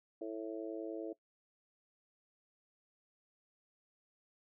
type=harmonic tone; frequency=110 Hz; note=A2; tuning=in tune; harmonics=3 / 4 / 5 / 6; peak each=-42 / -44 / -46 / -48 dBFS; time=0.21-1.13 s; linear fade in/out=5 ms; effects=noise-tail reverb RT60 0.1 s tail -20 dB re dry